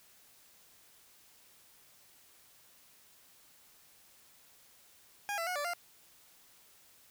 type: tone with pitch steps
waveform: 20% pulse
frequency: 816 / 669 / 726 / 582 / 697 Hz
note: G#5 / E5 / F#5 / D5 / F5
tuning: -31 / +25 / -33 / -16 / -4 cents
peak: -29 dBFS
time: 5.29-5.735 s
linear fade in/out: 0 ms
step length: 89 ms
effects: white hiss -62 dBFS RMS until 7.1 s